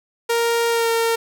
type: tone with pitch glide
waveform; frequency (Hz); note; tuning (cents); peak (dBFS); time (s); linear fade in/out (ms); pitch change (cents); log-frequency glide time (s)
sawtooth; 466.2 to 458.5; A#4 to A#4; 0 to -29; -13; 0.29-1.16; 10; -29; 0.69-0.9
effects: none